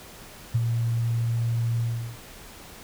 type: tone with ADSR envelope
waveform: sine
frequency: 116.54 Hz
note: A#2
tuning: in tune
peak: -17 dBFS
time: 0.54-2.19 s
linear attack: 14 ms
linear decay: 33 ms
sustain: -5 dB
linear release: 380 ms
effects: pink hiss -45 dBFS RMS until 2.83 s